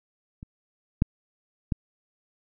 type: clicks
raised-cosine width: 5 ms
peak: -27 / -7 / -12 dBFS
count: 3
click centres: 0.429 / 1.021 / 1.722 s
effects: none